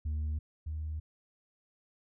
sine tone pair in turn, 76.4 / 77.47 Hz, D#2 / D#2, -31 / -7 cents, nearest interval unison, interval 24 cents, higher second, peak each -28 / -33 dBFS, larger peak first, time 0.05-0.39 / 0.66-1 s, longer neither, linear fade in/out 10 ms, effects tanh soft clip ceiling -30 dBFS

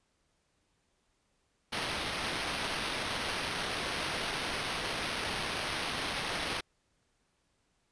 white noise with sample-and-hold, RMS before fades -35 dBFS, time 1.72-6.61 s, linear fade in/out 10 ms, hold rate 7350 Hz, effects pink hiss -75 dBFS RMS until 7.91 s + resampled to 22050 Hz

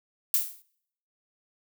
violet noise with exponential decay, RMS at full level -20 dBFS, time 0.34-0.62 s, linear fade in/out 1 ms, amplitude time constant 60 ms, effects noise-tail reverb RT60 0.7 s tail -24 dB re dry

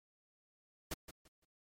pink noise with echo, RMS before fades -39 dBFS, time 0.91-0.94 s, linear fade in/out 5 ms, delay 170 ms, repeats 3, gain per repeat -12 dB, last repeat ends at 1.45 s, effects MP3 64 kbps

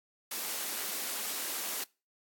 white high-pass noise, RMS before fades -36 dBFS, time 0.31-1.84 s, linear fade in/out 5 ms, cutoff 220 Hz, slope 24 dB/octave, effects noise-tail reverb RT60 0.3 s tail -24 dB re dry + AAC 64 kbps

